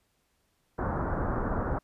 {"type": "low-pass noise", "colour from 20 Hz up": "pink", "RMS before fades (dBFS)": -30, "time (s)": [0.78, 1.79], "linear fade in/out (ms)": 10, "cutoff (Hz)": 1500, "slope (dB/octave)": 48, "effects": ["pink hiss -73 dBFS RMS until 1.83 s", "resampled to 32000 Hz"]}